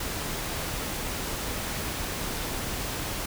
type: noise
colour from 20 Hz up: pink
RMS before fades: -32 dBFS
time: 0-3.26 s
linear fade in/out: 5 ms
effects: none